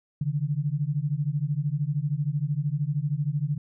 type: beating tone pair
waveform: sine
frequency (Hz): 140 / 153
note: C#3 / D#3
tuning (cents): +18 / -29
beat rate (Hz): 13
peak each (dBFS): -27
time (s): 0.21-3.58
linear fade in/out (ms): 5
effects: none